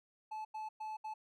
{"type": "tone bursts at uneven times", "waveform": "triangle", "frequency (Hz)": 866, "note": "A5", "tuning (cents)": -28, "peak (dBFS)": -38, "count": 4, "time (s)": [[0.31, 0.45], [0.54, 0.69], [0.8, 0.97], [1.04, 1.14]], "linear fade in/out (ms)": 10, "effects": []}